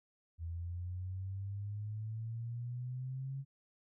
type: exponential sweep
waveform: sine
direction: up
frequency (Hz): 82.41 to 137.8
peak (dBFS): -38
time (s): 0.38-3.45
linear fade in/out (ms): 50
effects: none